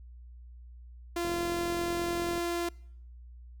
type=tone; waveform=sawtooth; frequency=344.2 Hz; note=F4; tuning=25 cents flat; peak=-26 dBFS; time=1.16-2.69 s; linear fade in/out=5 ms
type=click train; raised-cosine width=2 ms; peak=-27 dBFS; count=51; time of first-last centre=1.25-2.379 s; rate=44.3 Hz
effects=noise-tail reverb RT60 0.7 s tail -25 dB re dry + added 60 Hz sine -46 dBFS peak until 3.6 s